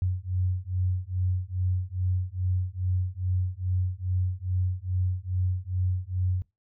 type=beating tone pair; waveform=sine; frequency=90.6 / 93 Hz; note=F#2 / F#2; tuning=-36 / +9 cents; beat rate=2.4 Hz; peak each=-28 dBFS; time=0.02-6.42 s; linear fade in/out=0 ms; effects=noise-tail reverb RT60 0.2 s tail -21 dB re dry